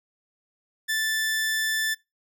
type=tone; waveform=sawtooth; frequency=1760 Hz; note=A6; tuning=in tune; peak=-20 dBFS; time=0.88-1.95 s; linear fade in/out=20 ms; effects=noise-tail reverb RT60 0.2 s tail -22 dB re dry